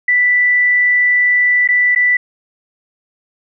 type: tone with dropouts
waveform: sine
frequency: 1975.5 Hz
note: B6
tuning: in tune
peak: -9 dBFS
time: 0.08-2.17 s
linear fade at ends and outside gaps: 5 ms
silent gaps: 1.676-1.687 / 1.95-1.959 s
effects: none